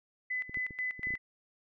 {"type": "tone with tremolo", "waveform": "sine", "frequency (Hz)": 2009, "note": "B6", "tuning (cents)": 29, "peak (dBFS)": -31, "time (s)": [0.3, 1.18], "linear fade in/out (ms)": 10, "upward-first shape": "square", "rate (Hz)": 4.1, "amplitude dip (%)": 80}
{"type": "clicks", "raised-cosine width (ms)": 3, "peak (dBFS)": -33, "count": 7, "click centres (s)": [0.495, 0.572, 0.708, 0.994, 1.071, 1.106, 1.139]}
{"effects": []}